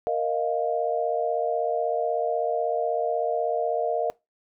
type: chord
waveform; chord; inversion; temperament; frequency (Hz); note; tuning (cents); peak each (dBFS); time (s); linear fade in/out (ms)
sine; Bb suspended fourth; none; equal; 466.2 / 622.3 / 698.5; Bb4 / Eb5 / F5; 0 / 0 / 0; -27; 0.07-4.1; 0
effects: noise-tail reverb RT60 0.2 s tail -22 dB re dry